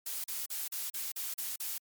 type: noise bursts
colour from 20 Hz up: blue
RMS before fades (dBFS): -37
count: 8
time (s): 0.06-1.78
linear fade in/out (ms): 5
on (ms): 180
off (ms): 40
effects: MP3 96 kbps